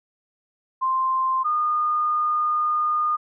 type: tone pair in turn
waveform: sine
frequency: 1046.5 / 1221.4 Hz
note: C6 / D#6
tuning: 0 / -32 cents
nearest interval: minor third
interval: 268 cents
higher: second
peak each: -19 dBFS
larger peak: neither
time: 0.81-1.44 / 1.44-3.17 s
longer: second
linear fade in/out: 20 ms
effects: none